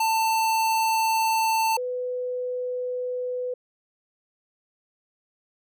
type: tone pair in turn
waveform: square / sine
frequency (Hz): 891 / 499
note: A5 / B4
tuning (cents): +22 / +18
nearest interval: minor seventh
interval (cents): 1004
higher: first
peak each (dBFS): -21 / -26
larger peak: first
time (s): 0-1.77 / 1.77-3.54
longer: neither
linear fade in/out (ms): 5
effects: none